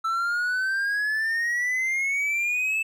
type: exponential sweep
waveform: triangle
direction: up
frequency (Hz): 1318.5 to 2642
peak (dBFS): -21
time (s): 0.04-2.83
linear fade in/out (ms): 10
effects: none